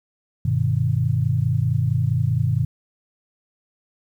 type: chord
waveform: sine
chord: G augmented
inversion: none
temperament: just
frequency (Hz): 98 / 122.5 / 153.12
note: G2 / B2 / D#3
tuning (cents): 0 / -14 / -27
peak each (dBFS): -23 / -20 / -23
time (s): 0.45-2.65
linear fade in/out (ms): 5
effects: 9-bit